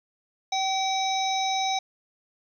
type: harmonic tone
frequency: 766 Hz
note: G5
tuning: 40 cents flat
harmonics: 1 / 3 / 5 / 7 / 8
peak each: -25 / -34 / -30 / -37 / -36 dBFS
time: 0.52-1.79 s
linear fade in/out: 5 ms
effects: 10-bit